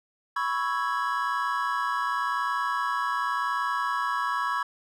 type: chord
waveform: triangle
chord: C# minor seventh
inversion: third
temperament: equal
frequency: 987.8 / 1108.7 / 1318.5 / 1661.2 Hz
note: B5 / C#6 / E6 / G#6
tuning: 0 / 0 / 0 / 0 cents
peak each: -29 / -27 / -31 / -30 dBFS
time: 0.36-4.63 s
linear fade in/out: 5 ms
effects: none